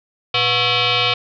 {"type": "tone with frequency modulation", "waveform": "sine", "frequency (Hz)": 116.54, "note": "A#2", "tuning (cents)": 0, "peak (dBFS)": -14, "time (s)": [0.34, 1.14], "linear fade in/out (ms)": 5, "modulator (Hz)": 608, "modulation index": 6.1, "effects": []}